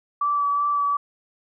sine tone with vibrato, 1154 Hz, D6, 31 cents flat, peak -19 dBFS, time 0.21-0.97 s, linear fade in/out 5 ms, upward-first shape sine, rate 2.7 Hz, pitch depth 15 cents each way, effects none

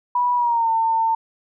sine tone with pitch glide, 978 to 902 Hz, B5 to A5, -17 to +43 cents, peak -16 dBFS, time 0.15-1.15 s, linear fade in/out 5 ms, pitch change -140 cents, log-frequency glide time 0.35-0.7 s, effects none

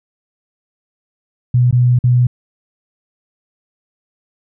sine tone with dropouts, 123.47 Hz, B2, in tune, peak -8 dBFS, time 1.54-2.27 s, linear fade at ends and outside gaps 5 ms, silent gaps 1.711-1.726 / 1.989-2.039 s, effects none

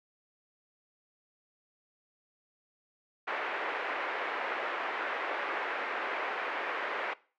white band-pass noise, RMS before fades -35 dBFS, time 3.27-7.14 s, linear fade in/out 10 ms, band 370 to 2100 Hz, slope 24 dB/octave, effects noise-tail reverb RT60 0.4 s tail -21 dB re dry

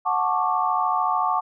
sine chord, D major seventh, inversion first, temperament just, 734.2 / 881 / 1101.2 / 1174.7 Hz, F#5 / A5 / C#6 / D6, -14 / +2 / -12 / 0 cents, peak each -25 dBFS, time 0.05-1.41 s, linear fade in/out 20 ms, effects none

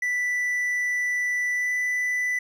triangle tone with pitch glide, 1975.5 to 1988.1 Hz, B6 to B6, 0 to +11 cents, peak -21 dBFS, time 0.02-2.39 s, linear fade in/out 5 ms, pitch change +11 cents, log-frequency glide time 1.53-1.72 s, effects none

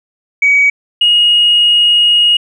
sine tone pair in turn, 2264 / 2877 Hz, C#7 / F#7, +36 / -49 cents, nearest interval major third, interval 415 cents, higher second, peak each -5 dBFS, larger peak neither, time 0.42-0.7 / 1.01-2.37 s, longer second, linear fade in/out 5 ms, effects tanh soft clip ceiling -1 dBFS

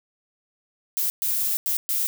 violet noise bursts at uneven times, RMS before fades -24 dBFS, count 4, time 0.97-1.1 / 1.22-1.57 / 1.66-1.77 / 1.89-2.07 s, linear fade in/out 0 ms, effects none

